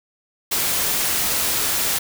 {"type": "noise", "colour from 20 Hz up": "white", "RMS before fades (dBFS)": -21, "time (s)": [0.51, 1.99], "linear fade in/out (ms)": 10, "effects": []}